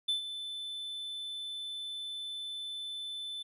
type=tone with ADSR envelope; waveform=triangle; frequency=3520 Hz; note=A7; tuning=in tune; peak=-25 dBFS; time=0.08-3.43 s; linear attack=10 ms; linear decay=120 ms; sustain=-11 dB; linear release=12 ms; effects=resampled to 32000 Hz